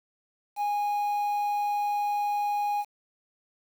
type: tone with quantisation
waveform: triangle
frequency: 824 Hz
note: G#5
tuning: 14 cents flat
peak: -23 dBFS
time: 0.56-2.85 s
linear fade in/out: 50 ms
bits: 8
effects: none